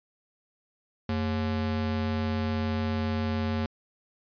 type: ring-modulated tone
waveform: square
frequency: 157.5 Hz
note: D#3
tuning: 21 cents sharp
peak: -24 dBFS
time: 1.09-3.66 s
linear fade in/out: 2 ms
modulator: 68.2 Hz
effects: resampled to 11025 Hz